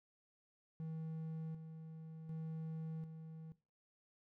triangle tone with tremolo, 160.1 Hz, D#3, 50 cents sharp, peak -40 dBFS, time 0.8-3.52 s, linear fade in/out 0 ms, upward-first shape square, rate 0.67 Hz, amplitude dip 55%, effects noise-tail reverb RT60 0.3 s tail -17 dB re dry

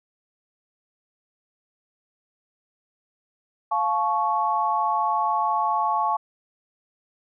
sine chord, F augmented, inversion none, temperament equal with one note detuned, 698.5 / 864.4 / 1108.7 Hz, F5 / A5 / C#6, 0 / -31 / 0 cents, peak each -28 / -23 / -24 dBFS, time 3.71-6.17 s, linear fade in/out 10 ms, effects none

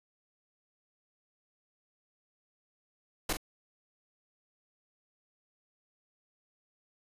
pink noise with echo, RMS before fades -30 dBFS, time 3.29-3.33 s, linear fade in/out 5 ms, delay 41 ms, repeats 1, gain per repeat -7 dB, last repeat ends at 3.371 s, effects resampled to 32000 Hz

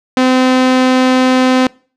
sawtooth tone, 256.9 Hz, C4, 32 cents flat, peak -4 dBFS, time 0.17-1.67 s, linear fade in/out 2 ms, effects noise-tail reverb RT60 0.4 s tail -24 dB re dry + low-pass 5000 Hz 12 dB/octave

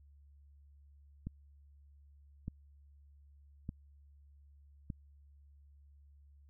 click train, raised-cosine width 5 ms, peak -27 dBFS, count 4, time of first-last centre 1.27-4.902 s, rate 0.826 Hz, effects added 71 Hz sine -58 dBFS peak until 6.49 s

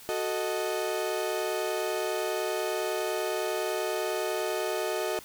35% pulse chord, D# diminished, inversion first, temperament equal, 370 / 440 / 622.3 Hz, F#4 / A4 / D#5, 0 / 0 / 0 cents, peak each -31 dBFS, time 0.09-5.19 s, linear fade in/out 0 ms, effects white hiss -49 dBFS RMS until 5.24 s

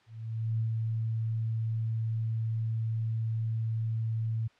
sine tone with ADSR envelope, 112.2 Hz, A2, 34 cents sharp, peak -26 dBFS, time 0.06-4.48 s, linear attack 530 ms, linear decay 110 ms, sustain -2 dB, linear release 13 ms, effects white hiss -63 dBFS RMS until 4.59 s + low-pass 3000 Hz 12 dB/octave

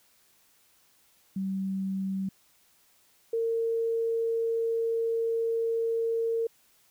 sine tone pair in turn, 192.2 / 457.1 Hz, G3 / A#4, -34 / -34 cents, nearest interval octave + minor third, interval 1500 cents, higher second, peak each -28 / -25 dBFS, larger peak second, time 1.36-2.29 / 3.33-6.47 s, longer second, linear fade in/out 5 ms, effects white hiss -64 dBFS RMS until 6.9 s

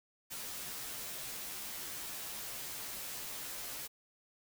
white noise with comb filter, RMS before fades -43 dBFS, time 0.3-3.88 s, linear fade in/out 20 ms, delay 12 ms, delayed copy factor -0.8, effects none

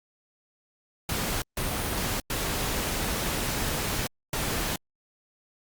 pink noise bursts at uneven times, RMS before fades -29 dBFS, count 4, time 1.09-1.42 / 1.57-2.2 / 2.3-4.07 / 4.33-4.76 s, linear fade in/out 2 ms, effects Opus 48 kbps

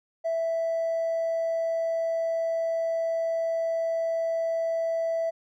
triangle tone with hard clipping, 659.3 Hz, E5, in tune, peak -24 dBFS, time 0.24-5.31 s, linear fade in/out 20 ms, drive 2 dB, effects none

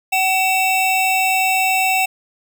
square tone pair together, 755 / 2673 Hz, F#5 / E7, +35 / +23 cents, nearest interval octave + minor seventh, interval 2188 cents, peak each -18 dBFS, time 0.12-2.06 s, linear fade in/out 10 ms, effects none

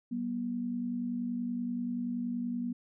sine tone pair together, 190.7 / 241.2 Hz, G3 / B3, -47 / -41 cents, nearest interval major third, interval 406 cents, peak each -39 / -32 dBFS, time 0.11-2.73 s, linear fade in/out 10 ms, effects none

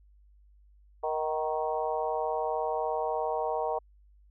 harmonic tone with a mistuned harmonic, 156.7 Hz, D#3, 13 cents sharp, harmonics 3 / 4 / 5 / 6 / 7, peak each -33 / -33 / -33 / -35 / -41 dBFS, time 1.03-3.79 s, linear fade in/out 10 ms, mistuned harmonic 5, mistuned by -38 cents, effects added 50 Hz sine -56 dBFS peak until 4.3 s

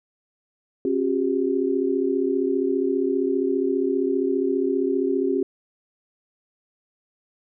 sine tone cluster, 270.7 / 364.5 / 399.5 Hz, C#4 / F#4 / G4, -41 / -26 / +33 cents, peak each -24 dBFS, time 0.85-5.43 s, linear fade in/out 2 ms, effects none

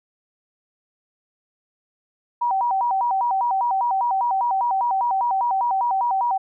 sine tone with vibrato, 860 Hz, A5, 40 cents flat, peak -18 dBFS, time 2.41-6.38 s, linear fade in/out 10 ms, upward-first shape square, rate 5 Hz, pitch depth 190 cents each way, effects none

